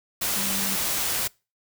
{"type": "tone in noise", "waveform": "sine", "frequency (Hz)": 196, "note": "G3", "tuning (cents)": 0, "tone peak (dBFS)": -33, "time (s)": [0.36, 0.76], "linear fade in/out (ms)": 10, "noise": "white", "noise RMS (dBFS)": -26, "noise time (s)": [0.21, 1.28], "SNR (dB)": -10, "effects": ["noise-tail reverb RT60 0.3 s tail -25 dB re dry"]}